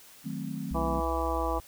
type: chord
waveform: sine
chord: D# diminished seventh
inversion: none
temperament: equal with one note detuned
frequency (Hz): 155.56 / 185 / 218.1 / 261.6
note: D#3 / F#3 / A3 / C4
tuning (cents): 0 / 0 / -15 / 0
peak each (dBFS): -38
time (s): 0.24-1.01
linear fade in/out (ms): 20
type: tone with pitch glide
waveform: sine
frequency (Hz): 63.1 to 59.22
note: B1 to A#1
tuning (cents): +38 to +28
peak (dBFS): -32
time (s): 0.71-1.6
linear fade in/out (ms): 0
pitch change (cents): -110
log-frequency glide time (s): 1.32-1.47
type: harmonic tone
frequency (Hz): 164.81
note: E3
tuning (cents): 0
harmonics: 2 / 3 / 4 / 5 / 6 / 7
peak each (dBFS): -35 / -35 / -35 / -35 / -35 / -35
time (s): 0.74-1.6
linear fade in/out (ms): 20
effects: white hiss -53 dBFS RMS until 1.67 s

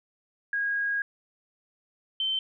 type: tone pair in turn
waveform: sine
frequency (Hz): 1639 / 3094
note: G#6 / G7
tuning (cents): -23 / -23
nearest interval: major seventh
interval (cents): 1100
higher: second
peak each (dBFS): -25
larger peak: neither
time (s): 0.53-1.02 / 2.2-2.39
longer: first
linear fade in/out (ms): 2
effects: none

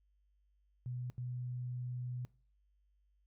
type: tone bursts at uneven times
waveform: sine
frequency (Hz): 124.1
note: B2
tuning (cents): +9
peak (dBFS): -38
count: 2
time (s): 0.86-1.1 / 1.18-2.25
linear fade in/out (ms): 0
effects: noise-tail reverb RT60 0.4 s tail -21 dB re dry + added 50 Hz sine -70 dBFS peak until 3.26 s

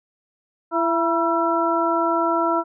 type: harmonic tone with a mistuned harmonic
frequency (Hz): 335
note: E4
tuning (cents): +28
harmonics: 1 / 2 / 3 / 4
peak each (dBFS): -23 / -23 / -23 / -23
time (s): 0.71-2.64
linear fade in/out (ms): 50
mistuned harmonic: 3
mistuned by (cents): -62
effects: none

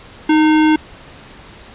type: tone with sample-and-hold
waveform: sine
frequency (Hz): 311.1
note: D#4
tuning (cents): 0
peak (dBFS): -8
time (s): 0.29-0.76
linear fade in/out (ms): 5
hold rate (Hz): 1225
effects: pink hiss -39 dBFS RMS until 1.74 s + resampled to 8000 Hz

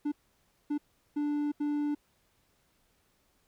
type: tone bursts at uneven times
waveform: triangle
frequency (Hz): 293.7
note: D4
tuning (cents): 0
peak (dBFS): -26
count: 4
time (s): 0.05-0.12 / 0.7-0.78 / 1.16-1.52 / 1.6-1.95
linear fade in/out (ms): 10
effects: pink hiss -71 dBFS RMS until 3.47 s

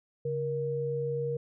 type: tone pair together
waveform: sine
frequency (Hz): 140.2 / 471.6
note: C#3 / A#4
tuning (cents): +20 / +20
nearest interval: octave + major sixth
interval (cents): 2100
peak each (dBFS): -34 / -30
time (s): 0.25-1.37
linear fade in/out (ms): 5
effects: none

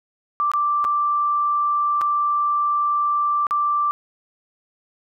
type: tone with dropouts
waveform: sine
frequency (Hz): 1174.7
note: D6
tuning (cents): 0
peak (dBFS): -17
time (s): 0.4-3.91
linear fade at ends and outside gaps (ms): 0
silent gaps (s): 0.516-0.536 / 0.843-0.849 / 2.012-2.016 / 3.468-3.509
effects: none

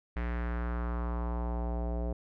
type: tone with low-pass filter sweep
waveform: square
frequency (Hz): 59.3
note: A#1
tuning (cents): +30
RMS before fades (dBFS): -33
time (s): 0.16-2.13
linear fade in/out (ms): 5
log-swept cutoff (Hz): 2000 to 600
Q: 2.4
effects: none

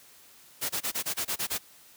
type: noise bursts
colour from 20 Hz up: white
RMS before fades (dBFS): -30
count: 9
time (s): 0.61-1.584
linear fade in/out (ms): 20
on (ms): 86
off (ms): 25
effects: white hiss -55 dBFS RMS until 1.96 s + high-pass 60 Hz 12 dB/octave

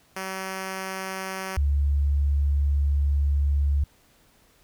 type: tone pair in turn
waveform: 5% pulse / sine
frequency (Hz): 190 / 71.17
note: F#3 / C#2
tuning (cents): +46 / +46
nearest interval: octave + perfect fourth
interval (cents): 1700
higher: first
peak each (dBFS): -19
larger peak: neither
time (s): 0.16-1.57 / 1.57-3.84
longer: second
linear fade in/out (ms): 5
effects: pink hiss -60 dBFS RMS until 4.63 s

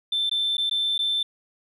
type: tone with dropouts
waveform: sine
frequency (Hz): 3547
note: A7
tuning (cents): +13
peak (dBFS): -20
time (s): 0.12-1.23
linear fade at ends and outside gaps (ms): 5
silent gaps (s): 0.296-0.313 / 0.57-0.58 / 0.697-0.711 / 0.98-0.99
effects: tanh soft clip ceiling -18 dBFS

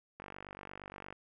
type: click train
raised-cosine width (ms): 0.5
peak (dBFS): -30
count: 46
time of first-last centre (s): 0.2-1.126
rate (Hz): 48.6
effects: none

